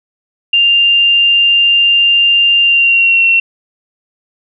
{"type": "tone with pitch glide", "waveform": "sine", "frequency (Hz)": [2794, 2721], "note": ["F7", "F7"], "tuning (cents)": [0, -46], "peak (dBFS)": -6, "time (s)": [0.53, 3.4], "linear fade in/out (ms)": 5, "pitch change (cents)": -46, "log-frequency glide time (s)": [2.61, 3.26], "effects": []}